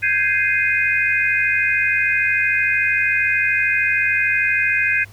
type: chord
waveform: sine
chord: Ab major seventh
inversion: third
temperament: equal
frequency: 1568 / 1661.2 / 2093 / 2489 Hz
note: G6 / Ab6 / C7 / Eb7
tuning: 0 / 0 / 0 / 0 cents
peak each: -22 / -22 / -21 / -19 dBFS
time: 0.02-5.05 s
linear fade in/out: 20 ms
effects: added 100 Hz sine -41 dBFS peak until 5.12 s + pink hiss -49 dBFS RMS until 5.12 s